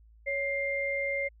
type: tone pair together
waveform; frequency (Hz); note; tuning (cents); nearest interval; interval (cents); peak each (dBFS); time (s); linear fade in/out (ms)
sine; 556.2 / 2100; C#5 / C7; +6 / +6; octave + major seventh; 2300; -32 / -30; 0.26-1.29; 20
effects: added 55 Hz sine -54 dBFS peak until 1.4 s